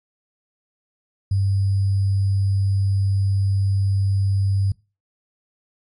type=tone with sample-and-hold; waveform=sine; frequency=97.9 Hz; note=G2; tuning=2 cents flat; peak=-16 dBFS; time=1.31-4.72 s; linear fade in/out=5 ms; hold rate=4900 Hz; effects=noise-tail reverb RT60 0.3 s tail -23 dB re dry + MP3 48 kbps